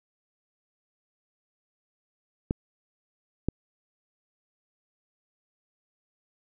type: clicks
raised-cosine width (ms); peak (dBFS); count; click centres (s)
3; -12; 2; 2.509 / 3.486
effects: none